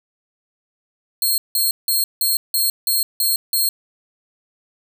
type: tone bursts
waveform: 10% pulse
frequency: 4241 Hz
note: C8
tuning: 23 cents sharp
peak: -9 dBFS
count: 8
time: 1.22-3.69 s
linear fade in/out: 2 ms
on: 160 ms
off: 170 ms
effects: none